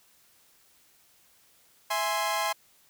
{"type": "chord", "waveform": "sawtooth", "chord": "E augmented", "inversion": "none", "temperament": "equal", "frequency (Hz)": [659.3, 830.6, 1046.5], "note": ["E5", "G#5", "B#5"], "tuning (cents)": [0, 0, 0], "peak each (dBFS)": [-29, -27, -26], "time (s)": [1.9, 2.53], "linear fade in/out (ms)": 10, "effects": ["white hiss -62 dBFS RMS until 2.89 s"]}